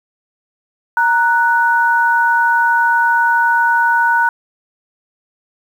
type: tone pair together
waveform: sine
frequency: 932.3 / 1480 Hz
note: A#5 / F#6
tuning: 0 / 0 cents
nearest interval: minor sixth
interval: 800 cents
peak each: -13 dBFS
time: 0.97-4.29 s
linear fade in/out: 2 ms
effects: 7-bit